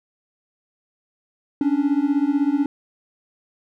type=beating tone pair; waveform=triangle; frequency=277.2 / 293.2 Hz; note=C#4 / D4; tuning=0 / -3 cents; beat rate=16 Hz; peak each=-18 dBFS; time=1.61-2.66 s; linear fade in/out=2 ms; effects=none